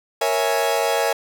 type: chord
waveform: 40% pulse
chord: A# half-diminished seventh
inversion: none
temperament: equal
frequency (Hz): 466.2 / 554.4 / 659.3 / 830.6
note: A#4 / C#5 / E5 / G#5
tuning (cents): 0 / 0 / 0 / 0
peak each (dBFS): -23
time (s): 0.21-1.13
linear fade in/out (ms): 5
effects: none